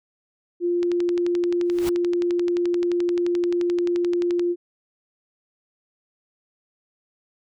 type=tone; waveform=sine; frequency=349.2 Hz; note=F4; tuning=in tune; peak=-19 dBFS; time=0.6-4.56 s; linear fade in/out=50 ms
type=click train; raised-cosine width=0.2 ms; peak=-17 dBFS; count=42; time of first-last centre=0.83-4.395 s; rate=11.5 Hz
type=noise with exponential growth; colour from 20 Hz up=pink; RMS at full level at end=-29 dBFS; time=1.65-1.89 s; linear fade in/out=0 ms; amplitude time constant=51 ms
effects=none